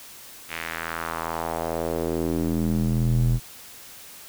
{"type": "tone with band-pass filter sweep", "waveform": "square", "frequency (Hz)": 41.2, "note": "E1", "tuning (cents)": 0, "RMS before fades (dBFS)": -25, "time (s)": [0.48, 3.4], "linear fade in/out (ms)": 50, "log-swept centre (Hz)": [2400, 100], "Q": 2, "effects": ["white hiss -44 dBFS RMS until 4.28 s"]}